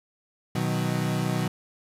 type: chord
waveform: 35% pulse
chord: B major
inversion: none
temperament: equal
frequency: 123.47 / 155.56 / 185 Hz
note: B2 / D#3 / F#3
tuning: 0 / 0 / 0 cents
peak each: -27 dBFS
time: 0.55-1.48 s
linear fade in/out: 5 ms
effects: resampled to 32000 Hz + 10-bit